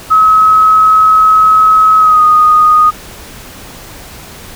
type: tone with pitch glide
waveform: sine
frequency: 1281 to 1238.8 Hz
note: E6 to D#6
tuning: -50 to -8 cents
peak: -3 dBFS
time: 0.1-2.91 s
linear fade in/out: 20 ms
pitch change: -58 cents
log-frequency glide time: 1.98-2.23 s
effects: pink hiss -31 dBFS RMS until 4.55 s